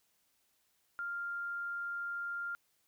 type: tone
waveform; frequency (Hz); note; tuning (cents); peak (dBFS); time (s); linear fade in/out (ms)
sine; 1396.9; F6; 0; -36; 0.99-2.55; 0
effects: white hiss -75 dBFS RMS until 2.87 s